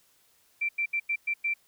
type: tone bursts at uneven times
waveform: sine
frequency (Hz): 2349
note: D7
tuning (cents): 0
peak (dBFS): -25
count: 6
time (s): 0.61-0.69 / 0.78-0.86 / 0.93-1 / 1.09-1.16 / 1.27-1.34 / 1.44-1.54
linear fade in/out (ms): 10
effects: white hiss -65 dBFS RMS until 1.67 s